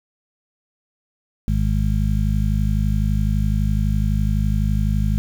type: harmonic tone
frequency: 51.91 Hz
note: G#1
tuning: in tune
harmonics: 1 / 2 / 3 / 4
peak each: -19 / -22 / -24 / -25 dBFS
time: 1.48-5.18 s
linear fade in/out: 0 ms
effects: 7-bit